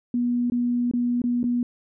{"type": "tone with dropouts", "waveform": "sine", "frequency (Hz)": 242.4, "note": "B3", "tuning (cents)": -32, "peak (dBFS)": -20, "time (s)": [0.14, 1.63], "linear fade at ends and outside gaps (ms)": 2, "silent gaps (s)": [[0.5, 0.52], [0.913, 0.936], [1.218, 1.239], [1.431, 1.44]], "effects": []}